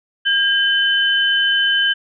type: tone pair together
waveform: sine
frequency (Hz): 1612 / 3043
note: G6 / F#7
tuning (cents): +48 / +48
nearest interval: major seventh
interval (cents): 1100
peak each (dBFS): -16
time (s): 0.25-1.94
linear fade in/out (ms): 20
effects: none

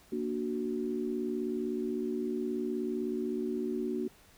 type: chord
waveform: sine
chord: Bb augmented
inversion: none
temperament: equal with one note detuned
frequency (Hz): 234.4 / 293.7 / 370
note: Bb3 / D4 / F#4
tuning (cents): +10 / 0 / 0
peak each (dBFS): -35 / -37 / -34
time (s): 0.12-4.08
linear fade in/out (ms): 5
effects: pink hiss -60 dBFS RMS until 4.37 s

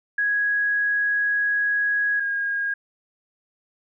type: tone pair in turn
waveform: sine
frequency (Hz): 1661.2 / 1630.8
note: G#6 / G#6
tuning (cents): 0 / -32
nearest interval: unison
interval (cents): 32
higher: first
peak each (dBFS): -19 / -22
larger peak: first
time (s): 0.18-2.2 / 2.2-2.74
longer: first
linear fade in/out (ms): 5
effects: none

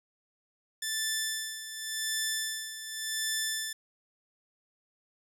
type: tone with tremolo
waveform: 10% pulse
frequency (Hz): 1760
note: A6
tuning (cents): 0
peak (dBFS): -20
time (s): 0.82-3.73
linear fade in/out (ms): 5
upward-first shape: sine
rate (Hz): 0.89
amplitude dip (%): 70
effects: none

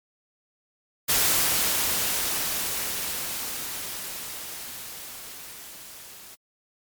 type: noise with level ramp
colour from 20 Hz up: white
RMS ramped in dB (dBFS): -21 to -45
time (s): 1.08-6.36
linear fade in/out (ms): 20
effects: MP3 96 kbps

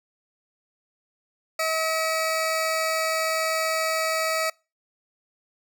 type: tone pair together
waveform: 20% pulse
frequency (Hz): 641 / 2284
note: E5 / D7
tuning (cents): -49 / -49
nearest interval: octave + minor seventh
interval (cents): 2200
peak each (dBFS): -19 / -25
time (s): 1.59-4.5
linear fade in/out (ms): 5
effects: noise-tail reverb RT60 0.3 s tail -26 dB re dry

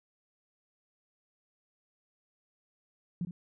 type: tone with echo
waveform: sine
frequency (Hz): 174.61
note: F3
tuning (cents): 0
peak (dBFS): -30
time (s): 3.21-3.25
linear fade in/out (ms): 2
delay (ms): 60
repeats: 1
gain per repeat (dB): -9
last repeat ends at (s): 3.31
effects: none

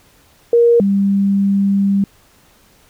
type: tone pair in turn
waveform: sine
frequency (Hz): 470.9 / 197.99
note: A#4 / G3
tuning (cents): +18 / +18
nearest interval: octave + minor third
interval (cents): 1500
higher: first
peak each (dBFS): -7 / -11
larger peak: first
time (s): 0.53-0.8 / 0.8-2.04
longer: second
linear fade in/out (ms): 2
effects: pink hiss -51 dBFS RMS until 2.89 s

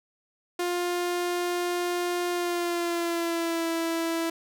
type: tone with pitch glide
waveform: sawtooth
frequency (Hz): 352.6 to 330.9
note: F4 to E4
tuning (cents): +17 to +7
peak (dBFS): -22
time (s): 0.59-4.3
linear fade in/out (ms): 5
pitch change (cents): -110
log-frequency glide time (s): 2.31-3.67
effects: none

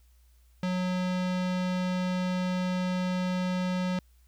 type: tone with low-pass filter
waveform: square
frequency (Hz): 182.6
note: F#3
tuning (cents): -23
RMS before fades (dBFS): -29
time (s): 0.63-3.99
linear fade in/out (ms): 2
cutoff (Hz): 4600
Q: 0.94
effects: added 60 Hz sine -57 dBFS peak until 4.27 s + white hiss -70 dBFS RMS until 4.27 s

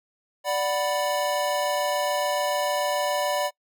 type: chord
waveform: square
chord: B minor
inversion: first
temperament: equal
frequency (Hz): 587.3 / 740 / 987.8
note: D5 / F#5 / B5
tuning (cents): 0 / 0 / 0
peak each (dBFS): -26 / -30 / -30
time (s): 0.44-3.51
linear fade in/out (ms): 50
effects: noise-tail reverb RT60 0.1 s tail -24 dB re dry

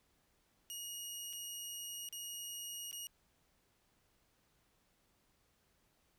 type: tone with dropouts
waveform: 15% pulse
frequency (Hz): 2878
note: F#7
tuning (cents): -49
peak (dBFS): -36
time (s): 0.7-3.07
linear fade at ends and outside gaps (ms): 0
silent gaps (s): 1.329-1.333 / 2.088-2.126 / 2.913-2.928
effects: pink hiss -75 dBFS RMS until 6.18 s

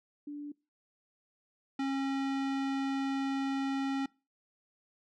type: tone pair in turn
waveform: sine / square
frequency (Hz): 291.8 / 271.9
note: D4 / C#4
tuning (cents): -11 / -33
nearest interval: minor second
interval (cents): 122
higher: first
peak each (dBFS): -38 / -31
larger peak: second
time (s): 0.27-0.52 / 1.79-4.06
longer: second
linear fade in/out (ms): 5
effects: noise-tail reverb RT60 0.3 s tail -24 dB re dry + low-pass 4000 Hz 12 dB/octave

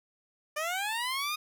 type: linear sweep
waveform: 15% pulse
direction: up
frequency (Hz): 589 to 1244.5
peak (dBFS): -24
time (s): 0.56-1.36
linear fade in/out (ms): 10
effects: none

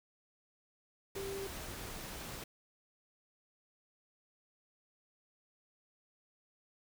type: tone in noise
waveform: sine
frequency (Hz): 392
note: G4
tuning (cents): 0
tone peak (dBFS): -39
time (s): 1.16-1.47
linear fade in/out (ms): 5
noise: pink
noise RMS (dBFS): -45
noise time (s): 1.15-2.44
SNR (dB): +3
effects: none

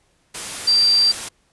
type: tone in noise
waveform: sine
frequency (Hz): 4699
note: D8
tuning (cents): 0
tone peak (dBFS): -12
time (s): 0.67-1.12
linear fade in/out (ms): 10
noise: white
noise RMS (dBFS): -29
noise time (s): 0.34-1.29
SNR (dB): +14
effects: pink hiss -62 dBFS RMS until 1.52 s + resampled to 24000 Hz

